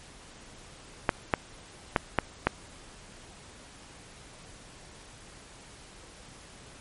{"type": "clicks", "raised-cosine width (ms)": 0.5, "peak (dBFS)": -6, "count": 5, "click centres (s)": [1.092, 1.338, 1.962, 2.187, 2.47], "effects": ["pink hiss -50 dBFS RMS until 6.8 s", "MP3 48 kbps"]}